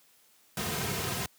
pink noise with comb filter, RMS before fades -32 dBFS, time 0.57-1.26 s, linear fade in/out 2 ms, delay 3.5 ms, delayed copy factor -0.65, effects white hiss -63 dBFS RMS until 1.38 s + high-pass 100 Hz 12 dB/octave

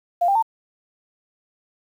sine tone with pitch steps, 698 / 792.6 / 900 Hz, F5 / G5 / A5, -1 / +19 / +39 cents, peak -15 dBFS, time 0.21-0.426 s, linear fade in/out 10 ms, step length 72 ms, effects 8-bit

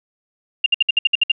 sine tone bursts, 2800 Hz, F7, 4 cents sharp, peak -10 dBFS, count 9, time 0.64-1.318 s, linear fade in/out 5 ms, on 22 ms, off 60 ms, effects none

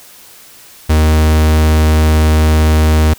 45% pulse tone, 77.78 Hz, D#2, in tune, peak -7 dBFS, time 0.89-3.14 s, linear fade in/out 10 ms, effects white hiss -39 dBFS RMS until 3.18 s

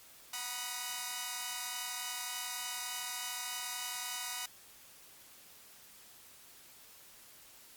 5% pulse chord, B major seventh, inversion second, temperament equal with one note detuned, 740 / 956.9 / 987.8 / 1244.5 Hz, F#5 / A#5 / B5 / D#6, 0 / +45 / 0 / 0 cents, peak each -32 dBFS, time 0.33-4.46 s, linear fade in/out 5 ms, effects white hiss -57 dBFS RMS until 7.76 s + Opus 48 kbps

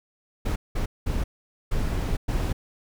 brown noise bursts at uneven times, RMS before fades -25 dBFS, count 5, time 0.45-0.56 / 0.75-0.86 / 1.06-1.24 / 1.71-2.17 / 2.28-2.53 s, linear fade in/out 10 ms, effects none

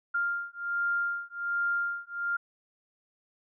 sine beating tone pair, 1398 / 1399.3 Hz, F6 / F6, +1 / +3 cents, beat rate 1.3 Hz, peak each -31 dBFS, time 0.14-2.37 s, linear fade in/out 10 ms, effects none

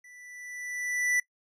square tone with level ramp, 1975.5 Hz, B6, in tune, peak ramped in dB -51 to -23 dBFS, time 0.04-1.2 s, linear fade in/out 5 ms, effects noise-tail reverb RT60 0.1 s tail -21 dB re dry + low-pass 11000 Hz 12 dB/octave

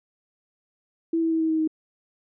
sine tone with pitch steps, 329.6 / 326.6 / 323.6 / 320.6 / 317.6 / 314.7 Hz, E4 / E4 / E4 / E4 / D#4 / D#4, 0 / -16 / -32 / -48 / +36 / +20 cents, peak -20 dBFS, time 1.13-1.676 s, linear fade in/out 5 ms, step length 91 ms, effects none

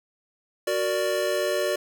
square chord, Gb augmented, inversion none, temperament equal, 370 / 466.2 / 587.3 Hz, Gb4 / Bb4 / D5, 0 / 0 / 0 cents, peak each -29 / -31 / -26 dBFS, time 0.67-1.76 s, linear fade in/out 5 ms, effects none

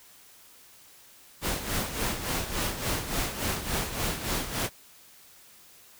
pink noise with tremolo, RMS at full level -28 dBFS, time 1.41-4.7 s, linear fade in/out 50 ms, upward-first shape sine, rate 3.5 Hz, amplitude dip 65%, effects white hiss -54 dBFS RMS until 5.99 s

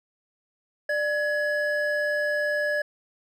triangle tone pair together, 594.3 / 1685 Hz, D5 / G#6, +20 / +25 cents, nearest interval octave + tritone, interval 1805 cents, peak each -24 dBFS, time 0.89-2.82 s, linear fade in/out 5 ms, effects none

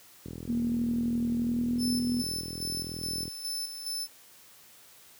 click train, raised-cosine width 3 ms, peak -26 dBFS, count 126, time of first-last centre 0.26-3.279 s, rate 41.4 Hz
sine tone with pitch glide, 236.4 to 243.6 Hz, A#3 to B3, +24 to -24 cents, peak -26 dBFS, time 0.48-2.23 s, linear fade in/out 20 ms, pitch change +52 cents, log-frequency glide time 1.39-1.86 s
sawtooth tone with tremolo, 5274 Hz, E8, in tune, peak -29 dBFS, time 1.78-4.08 s, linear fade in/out 50 ms, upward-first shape square, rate 2.4 Hz, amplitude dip 55%
effects white hiss -55 dBFS RMS until 5.19 s + high-pass 60 Hz 12 dB/octave

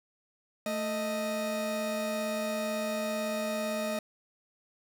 40% pulse tone pair together, 220.7 / 624.2 Hz, A3 / D#5, +5 / +5 cents, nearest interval octave + tritone, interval 1800 cents, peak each -34 / -31 dBFS, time 0.66-3.99 s, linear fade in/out 2 ms, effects none

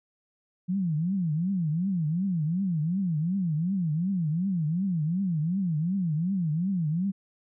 sine tone with vibrato, 172.3 Hz, F3, 23 cents flat, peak -24 dBFS, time 0.68-7.12 s, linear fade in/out 20 ms, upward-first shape triangle, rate 2.7 Hz, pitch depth 280 cents each way, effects none

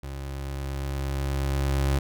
30% pulse tone with level ramp, 68.5 Hz, C#2, 20 cents flat, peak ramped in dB -31 to -18 dBFS, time 0.03-1.99 s, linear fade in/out 5 ms, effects none

